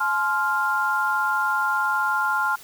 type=chord; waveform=sine; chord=F minor; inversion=first; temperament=equal with one note detuned; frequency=851.5 / 1046.5 / 1396.9 Hz; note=Ab5 / C6 / F6; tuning=+43 / 0 / 0 cents; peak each=-26 / -26 / -22 dBFS; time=0-2.56 s; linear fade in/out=10 ms; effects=white hiss -45 dBFS RMS until 2.63 s